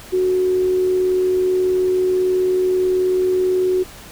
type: tone with amplitude modulation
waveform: sine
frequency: 369.2 Hz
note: F#4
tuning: 4 cents flat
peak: -13 dBFS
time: 0.12-3.84 s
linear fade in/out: 20 ms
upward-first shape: sine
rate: 78.4 Hz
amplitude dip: 25%
effects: pink hiss -39 dBFS RMS until 4.11 s